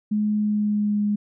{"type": "tone with pitch glide", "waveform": "sine", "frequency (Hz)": [210.8, 207.2], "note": ["G#3", "G#3"], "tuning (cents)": [26, -4], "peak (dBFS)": -19, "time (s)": [0.11, 1.16], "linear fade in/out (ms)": 10, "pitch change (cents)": -30, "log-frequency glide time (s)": [0.35, 1.02], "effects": []}